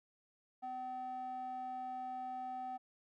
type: tone with band-pass filter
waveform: square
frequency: 254.4 Hz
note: C4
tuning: 48 cents flat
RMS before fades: -43 dBFS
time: 0.62-2.78 s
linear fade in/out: 20 ms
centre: 750 Hz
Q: 5
effects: none